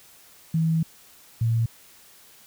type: tone pair in turn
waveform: sine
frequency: 162 / 114.55 Hz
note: E3 / A#2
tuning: -30 / -30 cents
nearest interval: tritone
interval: 600 cents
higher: first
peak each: -19 dBFS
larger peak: neither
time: 0.54-0.83 / 1.41-1.66 s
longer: first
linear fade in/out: 5 ms
effects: white hiss -52 dBFS RMS until 2.46 s